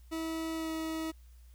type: tone with pitch glide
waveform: 40% pulse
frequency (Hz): 323.6 to 320.3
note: E4 to E4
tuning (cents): -32 to -50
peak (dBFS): -33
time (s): 0.11-1.12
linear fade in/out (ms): 20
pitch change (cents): -18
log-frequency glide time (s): 0.55-0.71
effects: added 60 Hz sine -52 dBFS peak until 1.54 s + white hiss -69 dBFS RMS until 1.54 s